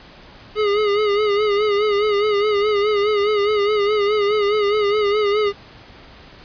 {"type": "tone with vibrato", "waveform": "square", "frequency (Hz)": 415.3, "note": "G#4", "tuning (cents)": 0, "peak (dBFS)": -16, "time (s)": [0.55, 5.53], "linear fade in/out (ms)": 50, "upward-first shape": "sine", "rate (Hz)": 4.8, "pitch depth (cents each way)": 58, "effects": ["pink hiss -43 dBFS RMS until 6.44 s", "resampled to 11025 Hz"]}